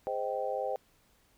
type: chord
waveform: sine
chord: Ab major seventh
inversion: none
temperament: just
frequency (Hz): 415.3 / 519.1 / 623 / 778.7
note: Ab4 / C5 / Eb5 / G5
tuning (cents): 0 / -14 / +2 / -12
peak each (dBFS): -40 / -34 / -37 / -36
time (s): 0.07-0.76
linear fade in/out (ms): 0
effects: pink hiss -67 dBFS RMS until 1.37 s